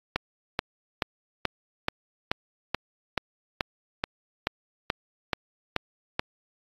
click train, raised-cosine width 0.3 ms, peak -8 dBFS, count 15, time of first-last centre 0.16-6.194 s, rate 2.32 Hz, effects AAC 32 kbps

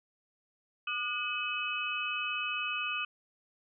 sine tone cluster, 1210 / 1453 / 2555 / 2989 Hz, D#6 / F#6 / D#7 / F#7, -49 / -32 / +45 / +17 cents, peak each -38 / -40 / -34 / -39 dBFS, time 0.87-3.05 s, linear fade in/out 5 ms, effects none

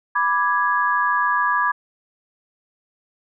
sine chord, G# diminished, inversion first, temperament equal, 987.8 / 1174.7 / 1661.2 Hz, B5 / D6 / G#6, 0 / 0 / 0 cents, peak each -21 dBFS, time 0.15-1.72 s, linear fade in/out 10 ms, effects none

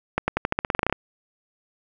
accelerating click train, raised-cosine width 0.5 ms, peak -6 dBFS, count 14, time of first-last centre 0.18-0.926 s, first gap 100 ms, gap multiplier 0.9, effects none

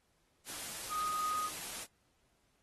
sine tone in noise, 1244.5 Hz, D#6, in tune, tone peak -33 dBFS, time 0.89-1.5 s, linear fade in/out 50 ms, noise white, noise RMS -43 dBFS, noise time 0.45-1.87 s, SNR +7 dB, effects pink hiss -75 dBFS RMS until 2.62 s + AAC 32 kbps

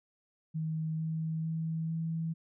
sine tone with pitch steps, 158.6 / 160.07 / 161.56 / 163.06 Hz, D#3 / D#3 / E3 / E3, +33 / +49 / -35 / -19 cents, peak -31 dBFS, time 0.54-2.34 s, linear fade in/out 20 ms, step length 450 ms, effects none

